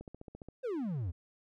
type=click train; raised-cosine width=2 ms; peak=-33 dBFS; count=8; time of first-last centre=0.01-0.486 s; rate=14.7 Hz
type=exponential sweep; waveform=triangle; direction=down; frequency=544 to 76.8 Hz; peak=-31 dBFS; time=0.63-1.12 s; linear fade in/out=20 ms
effects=none